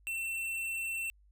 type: tone with tanh clipping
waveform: sine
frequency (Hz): 2695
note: E7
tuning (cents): +38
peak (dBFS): -35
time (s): 0.07-1.1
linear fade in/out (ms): 0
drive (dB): 15
effects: added 50 Hz sine -60 dBFS peak until 1.31 s